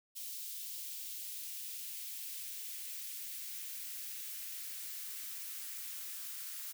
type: noise with high-pass filter sweep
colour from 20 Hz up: blue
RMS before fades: -44 dBFS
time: 0.15-6.73 s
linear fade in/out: 20 ms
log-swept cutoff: 3300 to 1300 Hz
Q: 1.2
effects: none